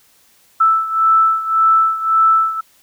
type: beating tone pair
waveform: sine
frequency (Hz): 1318.5 / 1320.3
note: E6 / E6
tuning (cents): 0 / +2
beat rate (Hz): 1.8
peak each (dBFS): -12 / -16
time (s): 0.6-2.61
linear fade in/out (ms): 10
effects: white hiss -53 dBFS RMS until 2.82 s